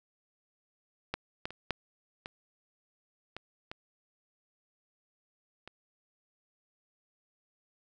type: clicks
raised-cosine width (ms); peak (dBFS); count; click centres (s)
0.3; -16 / -18 / -28 / -14 / -23 / -24 / -24 / -29; 8; 1.14 / 1.455 / 1.506 / 1.707 / 2.259 / 3.366 / 3.715 / 5.676
effects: none